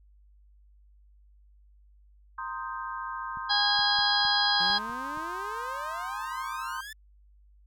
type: chord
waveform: sine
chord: C minor seventh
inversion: third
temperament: equal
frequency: 932.3 / 1046.5 / 1244.5 / 1568 Hz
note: Bb5 / C6 / Eb6 / G6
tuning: 0 / 0 / 0 / 0 cents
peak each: -40 / -36 / -39 / -40 dBFS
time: 2.38-6.81 s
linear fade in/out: 5 ms
type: clicks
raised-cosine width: 5 ms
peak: -36 dBFS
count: 7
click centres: 3.372 / 3.792 / 3.989 / 4.251 / 4.701 / 4.897 / 5.174 s
type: harmonic tone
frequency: 820 Hz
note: G#5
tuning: 22 cents flat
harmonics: 1 / 2 / 4 / 5 / 6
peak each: -29 / -29 / -29 / -29 / -29 dBFS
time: 3.49-4.79 s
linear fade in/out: 20 ms
type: exponential sweep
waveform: sawtooth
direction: up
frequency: 173.7 to 1780 Hz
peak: -36 dBFS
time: 4.6-6.93 s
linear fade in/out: 5 ms
effects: added 50 Hz sine -55 dBFS peak until 7.66 s